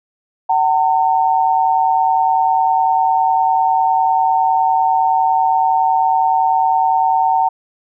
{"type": "tone pair together", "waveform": "sine", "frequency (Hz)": [758, 907.9], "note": ["F#5", "A#5"], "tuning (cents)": [42, -46], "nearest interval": "minor third", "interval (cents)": 312, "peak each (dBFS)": -14, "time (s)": [0.49, 7.49], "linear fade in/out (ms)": 10, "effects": []}